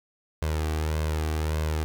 sawtooth tone with flanger, 77.78 Hz, D#2, in tune, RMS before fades -27 dBFS, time 0.42-1.84 s, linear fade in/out 0 ms, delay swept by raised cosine 1.9 to 2.61 ms, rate 1.7 Hz, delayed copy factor +0.55, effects none

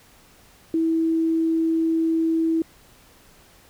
sine tone, 325.6 Hz, E4, 21 cents flat, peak -18 dBFS, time 0.74-2.62 s, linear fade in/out 2 ms, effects pink hiss -53 dBFS RMS until 3.69 s

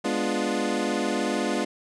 25% pulse chord, G# diminished seventh, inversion none, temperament equal, 207.7 / 246.9 / 293.7 / 349.2 Hz, G#3 / B3 / D4 / F4, 0 / 0 / 0 / 0 cents, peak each -26 dBFS, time 0.04-1.65 s, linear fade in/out 10 ms, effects resampled to 22050 Hz

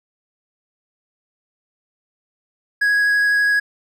triangle tone with vibrato, 1661.2 Hz, G#6, in tune, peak -12 dBFS, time 2.81-3.6 s, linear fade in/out 10 ms, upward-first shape triangle, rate 12 Hz, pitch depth 9 cents each way, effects none

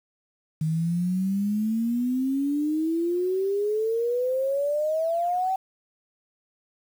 sine exponential sweep, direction up, 154.9 to 770 Hz, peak -22 dBFS, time 0.61-5.56 s, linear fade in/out 5 ms, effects 8-bit

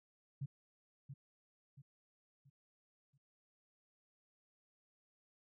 sine tone with echo, 137.9 Hz, C#3, 9 cents flat, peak -38 dBFS, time 0.41-0.46 s, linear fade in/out 10 ms, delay 680 ms, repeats 4, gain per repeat -8 dB, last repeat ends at 3.18 s, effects none

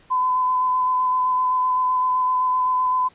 sine tone with vibrato, 1013 Hz, B5, 44 cents sharp, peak -17 dBFS, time 0.1-3.09 s, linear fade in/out 20 ms, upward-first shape square, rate 7.8 Hz, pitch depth 10 cents each way, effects pink hiss -54 dBFS RMS until 3.14 s + resampled to 8000 Hz

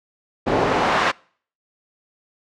pink noise with band-pass filter sweep, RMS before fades -19 dBFS, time 0.46-1.12 s, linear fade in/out 20 ms, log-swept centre 400 to 1400 Hz, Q 0.97, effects noise-tail reverb RT60 0.5 s tail -26 dB re dry + low-pass 6000 Hz 12 dB/octave

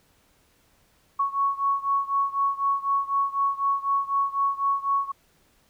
sine beating tone pair, 1108.7 / 1112.7 Hz, C#6 / C#6, 0 / +6 cents, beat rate 4 Hz, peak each -24 / -26 dBFS, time 1.19-5.12 s, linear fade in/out 10 ms, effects pink hiss -63 dBFS RMS until 5.69 s

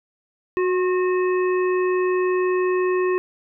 harmonic tone with a mistuned harmonic, 367 Hz, F#4, 14 cents flat, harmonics 1 / 3 / 5 / 7, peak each -18 / -28 / -32 / -35 dBFS, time 0.57-3.18 s, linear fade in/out 0 ms, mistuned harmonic 3, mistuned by -39 cents, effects none

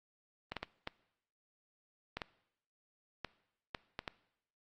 clicks, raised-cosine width 0.3 ms, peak -22 dBFS, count 10, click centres 0.52 / 0.567 / 0.63 / 0.874 / 2.17 / 2.218 / 3.247 / 3.748 / 3.991 / 4.078 s, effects noise-tail reverb RT60 0.8 s tail -20 dB re dry + Opus 32 kbps

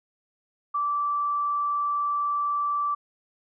sine tone, 1164 Hz, D6, 16 cents flat, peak -23 dBFS, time 0.74-2.95 s, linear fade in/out 10 ms, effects none

